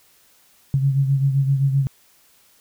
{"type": "beating tone pair", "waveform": "sine", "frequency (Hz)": [136.3, 144], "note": ["C#3", "D3"], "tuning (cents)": [-29, -34], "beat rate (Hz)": 7.7, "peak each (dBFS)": [-16, -24], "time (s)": [0.74, 1.87], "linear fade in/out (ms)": 0, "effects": ["white hiss -56 dBFS RMS until 2.6 s"]}